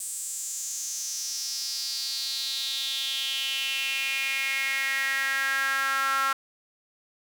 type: tone with high-pass filter sweep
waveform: sawtooth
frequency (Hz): 270.5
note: C#4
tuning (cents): -42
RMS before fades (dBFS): -29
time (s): 0-6.33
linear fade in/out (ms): 5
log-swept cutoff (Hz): 8300 to 1300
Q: 5.2
effects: none